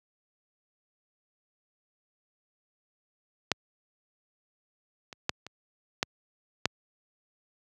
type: clicks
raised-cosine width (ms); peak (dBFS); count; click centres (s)
0.2; -6 / -25 / -8 / -24 / -8 / -6; 6; 3.517 / 5.128 / 5.294 / 5.466 / 6.029 / 6.656
effects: high-pass 80 Hz 12 dB/octave